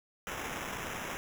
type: noise with sample-and-hold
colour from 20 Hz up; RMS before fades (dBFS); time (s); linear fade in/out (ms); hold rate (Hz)
white; -39; 0.27-1.17; 0; 4410
effects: none